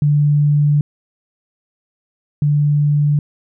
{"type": "tone pair in turn", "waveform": "sine", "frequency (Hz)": [146.83, 146.83], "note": ["D3", "D3"], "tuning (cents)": [0, 0], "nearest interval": "unison", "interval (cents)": 0, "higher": "neither", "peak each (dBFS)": [-10, -11], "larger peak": "first", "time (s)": [[0.02, 0.81], [2.42, 3.19]], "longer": "first", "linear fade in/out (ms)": 2, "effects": []}